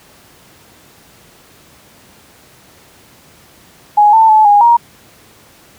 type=tone with pitch steps; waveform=sine; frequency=833 / 890 / 865 / 821 / 942 Hz; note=G#5 / A5 / A5 / G#5 / A#5; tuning=+5 / +20 / -30 / -20 / +18 cents; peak=-4 dBFS; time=3.97-4.77 s; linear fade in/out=10 ms; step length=160 ms; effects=pink hiss -44 dBFS RMS until 5.78 s + high-pass 80 Hz 12 dB/octave